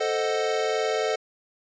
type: chord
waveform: square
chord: A diminished seventh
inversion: none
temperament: equal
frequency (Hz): 440 / 523.3 / 622.3 / 740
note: A4 / C5 / Eb5 / Gb5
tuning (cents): 0 / 0 / 0 / 0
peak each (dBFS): -27 / -31 / -30 / -32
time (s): 0-1.16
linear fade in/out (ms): 10
effects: resampled to 16000 Hz